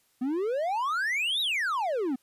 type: exponential two-way sweep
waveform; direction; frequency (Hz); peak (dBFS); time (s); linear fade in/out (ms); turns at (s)
triangle; up then down; 241.3 to 3929 to 241.3; -24; 0.21-2.16; 10; 1.41
effects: white hiss -68 dBFS RMS until 2.22 s + resampled to 32000 Hz